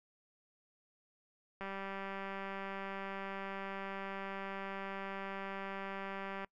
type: click train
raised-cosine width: 0.5 ms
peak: -28 dBFS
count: 944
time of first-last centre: 1.61-6.446 s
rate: 195 Hz
effects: noise-tail reverb RT60 0.1 s tail -25 dB re dry